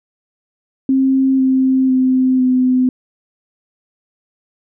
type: tone with pitch steps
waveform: sine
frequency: 266 / 262.2 / 258.4 / 254.7 Hz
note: C4 / C4 / C4 / C4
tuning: +29 / +4 / -21 / -46 cents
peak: -10 dBFS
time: 0.89-2.89 s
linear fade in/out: 2 ms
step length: 500 ms
effects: none